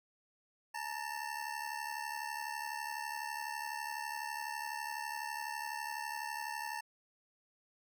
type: ring-modulated tone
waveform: 25% pulse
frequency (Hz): 896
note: A5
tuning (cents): +31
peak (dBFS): -32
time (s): 0.74-6.81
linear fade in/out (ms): 10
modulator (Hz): 36
effects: none